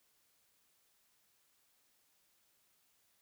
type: silence
effects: white hiss -74 dBFS RMS until 3.21 s

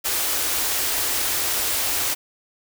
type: band-stop noise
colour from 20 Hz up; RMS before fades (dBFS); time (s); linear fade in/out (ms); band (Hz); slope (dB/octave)
white; -23; 0.04-2.15; 20; 120 to 260; 48
effects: none

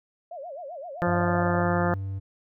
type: tone with vibrato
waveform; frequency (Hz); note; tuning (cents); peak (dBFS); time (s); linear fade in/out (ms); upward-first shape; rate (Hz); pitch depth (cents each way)
sine; 622.3; D#5; 0; -35; 0.31-1.62; 5; sine; 7.7; 260
type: harmonic tone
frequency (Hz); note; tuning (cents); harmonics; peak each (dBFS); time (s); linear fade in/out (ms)
174.7; F3; +1; 1 / 2 / 3 / 4 / 5 / 6 / 7 / 8 / 9 / 10; -26 / -30 / -29 / -30 / -33 / -37 / -33 / -35 / -38 / -36; 1.02-1.94; 0
type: tone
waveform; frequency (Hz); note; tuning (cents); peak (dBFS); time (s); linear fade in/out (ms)
triangle; 97.1; G2; -16; -27; 1.06-2.2; 20
effects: none

